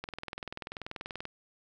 click train, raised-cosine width 0.3 ms, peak -22 dBFS, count 26, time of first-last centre 0.04-1.254 s, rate 20.6 Hz, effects none

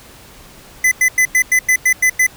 square tone bursts, 2015 Hz, B6, 34 cents sharp, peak -10 dBFS, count 9, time 0.84-2.267 s, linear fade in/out 5 ms, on 75 ms, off 94 ms, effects pink hiss -41 dBFS RMS until 2.36 s

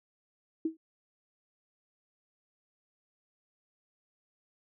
sine tone with exponential decay, 321.6 Hz, E4, 43 cents flat, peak -24 dBFS, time 0.65-0.77 s, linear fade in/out 5 ms, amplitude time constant 26 ms, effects none

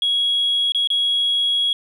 sine tone with dropouts, 3322 Hz, G#7, in tune, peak -15 dBFS, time 0.02-1.73 s, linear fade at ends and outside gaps 2 ms, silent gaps 0.721-0.747 / 0.874-0.902 s, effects tanh soft clip ceiling -12 dBFS + 9-bit

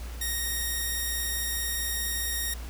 5% pulse tone, 1864.7 Hz, A#6, in tune, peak -18 dBFS, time 0.21-2.54 s, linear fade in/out 5 ms, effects added 59 Hz sine -35 dBFS peak until 2.69 s + pink hiss -46 dBFS RMS until 2.69 s

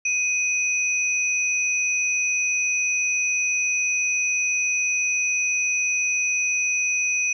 sine tone pair together, 2500 / 5946 Hz, D#7 / F#8, +8 / +8 cents, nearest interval octave + minor third, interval 1500 cents, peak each -21 / -26 dBFS, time 0.05-7.33 s, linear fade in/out 5 ms, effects none

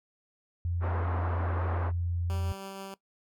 sine tone, 86.6 Hz, F2, 14 cents flat, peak -28 dBFS, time 0.65-2.52 s, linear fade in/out 0 ms
white band-pass noise, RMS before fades -37 dBFS, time 0.8-1.92 s, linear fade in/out 50 ms, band 190 to 1300 Hz, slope 24 dB/octave
10% pulse tone with tremolo, 194.4 Hz, G3, 14 cents flat, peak -30 dBFS, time 2.3-2.94 s, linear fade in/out 0 ms, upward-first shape triangle, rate 6.3 Hz, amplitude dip 25%
effects noise-tail reverb RT60 0.1 s tail -19 dB re dry

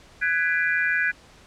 sine chord, G# half-diminished seventh, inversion third, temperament just, 1495.1 / 1661.2 / 1993.5 / 2392 Hz, F#6 / G#6 / B6 / D7, +18 / 0 / +16 / +31 cents, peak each -25 / -23 / -29 / -29 dBFS, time 0.21-1.12 s, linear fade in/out 20 ms, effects pink hiss -51 dBFS RMS until 1.46 s + low-pass 7000 Hz 12 dB/octave

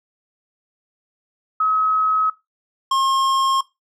sine / square tone pair in turn, 1278 / 1072.4 Hz, D#6 / C6, +46 / +42 cents, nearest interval minor third, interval 304 cents, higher first, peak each -15 / -16 dBFS, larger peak first, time 1.6-2.3 / 2.91-3.61 s, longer neither, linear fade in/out 5 ms, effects noise-tail reverb RT60 0.2 s tail -19 dB re dry + low-pass 7000 Hz 12 dB/octave

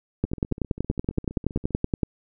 two click trains, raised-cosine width 3 ms, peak -24 / -9 dBFS, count 23 / 20, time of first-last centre 0.25-1.707 / 0.24-2.032 s, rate 15.1 / 10.6 Hz, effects none

